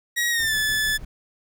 sawtooth tone with pitch glide, 1902 to 1734.1 Hz, A#6 to A6, +34 to -26 cents, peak -17 dBFS, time 0.16-0.98 s, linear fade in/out 20 ms, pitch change -160 cents, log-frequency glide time 0.3-0.55 s
brown noise with tremolo, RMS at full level -37 dBFS, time 0.39-1.05 s, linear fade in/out 5 ms, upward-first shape sine, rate 6.5 Hz, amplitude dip 40%
effects none

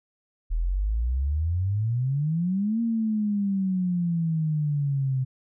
sine exponential two-way sweep, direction up then down, 38.89 to 233.1 to 128.9 Hz, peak -22 dBFS, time 0.5-5.25 s, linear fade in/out 20 ms, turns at 2.81 s, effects none

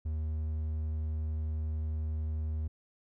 triangle tone, 77.78 Hz, D#2, in tune, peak -29 dBFS, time 0.05-2.68 s, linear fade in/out 10 ms, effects none

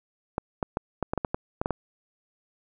clicks, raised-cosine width 1 ms, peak -12 dBFS, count 11, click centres 0.381 / 0.628 / 0.771 / 1.027 / 1.135 / 1.177 / 1.248 / 1.345 / 1.615 / 1.659 / 1.707 s, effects none

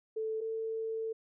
sine tone pair in turn, 440 / 446.1 Hz, A4 / A4, 0 / +24 cents, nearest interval unison, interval 24 cents, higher second, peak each -32 / -33 dBFS, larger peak first, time 0.16-0.41 / 0.41-1.13 s, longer second, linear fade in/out 10 ms, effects none

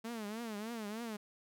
sawtooth tone with vibrato, 220 Hz, A3, in tune, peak -36 dBFS, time 0.04-1.17 s, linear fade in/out 10 ms, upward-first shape triangle, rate 3.3 Hz, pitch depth 160 cents each way, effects none

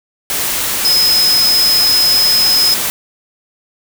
sine tone in noise, 5100 Hz, D#8, 42 cents sharp, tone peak -9 dBFS, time 0.85-2.74 s, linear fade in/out 0 ms, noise white, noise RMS -17 dBFS, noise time 0.3-2.9 s, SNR +5 dB, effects none

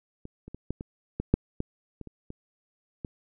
clicks, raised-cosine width 3 ms, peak -27 / -30 / -25 / -17 / -23 / -16 / -6 / -16 / -26 / -29 / -26 / -21 dBFS, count 12, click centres 0.254 / 0.48 / 0.546 / 0.706 / 0.809 / 1.2 / 1.34 / 1.604 / 2.013 / 2.073 / 2.304 / 3.048 s, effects none

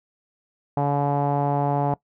sawtooth tone with low-pass filter, 142.8 Hz, D3, 48 cents flat, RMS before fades -22 dBFS, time 0.77-1.94 s, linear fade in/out 2 ms, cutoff 800 Hz, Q 4.8, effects noise-tail reverb RT60 0.1 s tail -21 dB re dry

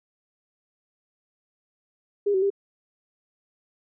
sine tone with pitch steps, 406.7 / 378.8 / 397.6 Hz, G#4 / F#4 / G4, -36 / +41 / +25 cents, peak -19 dBFS, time 2.26-2.503 s, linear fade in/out 10 ms, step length 81 ms, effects none

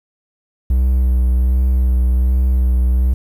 triangle tone with vibrato, 63 Hz, B1, 35 cents sharp, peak -9 dBFS, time 0.7-3.14 s, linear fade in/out 5 ms, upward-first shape sine, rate 1.3 Hz, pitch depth 26 cents each way, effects 8-bit

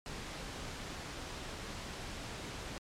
pink noise, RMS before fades -43 dBFS, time 0.06-2.78 s, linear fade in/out 0 ms, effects low-pass 7000 Hz 12 dB/octave + MP3 96 kbps

